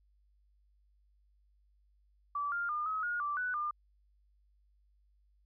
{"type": "tone with pitch steps", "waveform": "sine", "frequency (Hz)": [1156, 1400, 1208, 1277, 1434, 1169, 1488, 1202], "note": ["D6", "F6", "D6", "D#6", "F6", "D6", "F#6", "D6"], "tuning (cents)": [-28, 4, 48, 45, 45, -8, 9, 40], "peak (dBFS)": -32, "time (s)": [2.35, 3.71], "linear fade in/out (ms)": 5, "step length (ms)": 170, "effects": ["added 50 Hz sine -66 dBFS peak until 5.45 s"]}